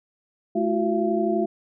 sine tone cluster, 214.8 / 339.1 / 371 / 679 Hz, A3 / E4 / F#4 / F5, -41 / +49 / +5 / -49 cents, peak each -26 / -25 / -25 / -26 dBFS, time 0.55-1.46 s, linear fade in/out 10 ms, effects none

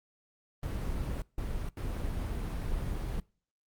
brown noise bursts at uneven times, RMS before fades -34 dBFS, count 3, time 0.63-1.22 / 1.38-1.69 / 1.77-3.2 s, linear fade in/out 2 ms, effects noise-tail reverb RT60 0.4 s tail -24 dB re dry + Opus 32 kbps

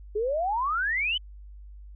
sine exponential sweep, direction up, 404.6 to 3100 Hz, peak -24 dBFS, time 0.15-1.18 s, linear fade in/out 10 ms, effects added 50 Hz sine -42 dBFS peak until 1.95 s

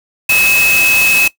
sine tone in noise, 2580 Hz, E7, 38 cents flat, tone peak -9 dBFS, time 0.29-1.28 s, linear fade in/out 5 ms, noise white, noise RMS -17 dBFS, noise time 0.29-1.28 s, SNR +5 dB, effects noise-tail reverb RT60 0.1 s tail -18 dB re dry

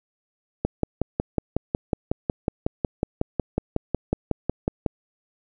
click train, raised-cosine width 2 ms, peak -8 dBFS, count 24, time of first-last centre 0.65-4.862 s, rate 5.46 Hz, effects none

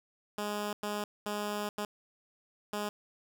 10% pulse tone bursts at uneven times, 207.7 Hz, G#3, in tune, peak -25 dBFS, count 5, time 0.38-0.73 / 0.83-1.04 / 1.26-1.69 / 1.78-1.85 / 2.73-2.89 s, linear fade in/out 2 ms, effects none

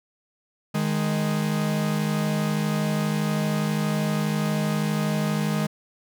45% pulse tone pair together, 155.56 / 208 Hz, D#3 / G#3, 0 / +3 cents, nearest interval perfect fourth, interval 503 cents, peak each -25 dBFS, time 0.74-5.67 s, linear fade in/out 10 ms, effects none

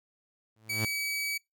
sawtooth tone with exponential growth, 110 Hz, A2, in tune, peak -24 dBFS, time 0.56-0.85 s, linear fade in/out 5 ms, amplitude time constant 61 ms
sawtooth tone, 2281 Hz, C#7, 49 cents sharp, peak -27 dBFS, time 0.69-1.38 s, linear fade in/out 10 ms
effects noise-tail reverb RT60 0.2 s tail -26 dB re dry

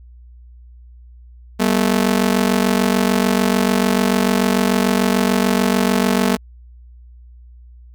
sawtooth ring-modulated tone, 217.5 Hz, A3, 20 cents flat, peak -7 dBFS, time 1.59-6.37 s, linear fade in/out 20 ms, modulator 23.4 Hz, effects added 60 Hz sine -39 dBFS peak until 7.94 s

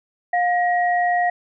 sine tone pair together, 710 / 1895.5 Hz, F5 / A#6, +28 / +28 cents, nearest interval octave + perfect fourth, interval 1700 cents, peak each -17 / -23 dBFS, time 0.33-1.3 s, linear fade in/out 5 ms, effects none

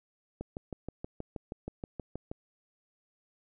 click train, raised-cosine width 2 ms, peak -24 dBFS, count 13, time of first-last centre 0.41-2.315 s, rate 6.3 Hz, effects none

